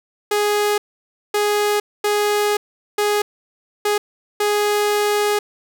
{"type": "tone bursts at uneven times", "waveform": "sawtooth", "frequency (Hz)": 415.3, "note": "G#4", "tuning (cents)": 0, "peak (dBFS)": -12, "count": 6, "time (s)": [[0.31, 0.78], [1.34, 1.8], [2.04, 2.57], [2.98, 3.22], [3.85, 3.98], [4.4, 5.39]], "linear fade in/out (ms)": 5, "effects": []}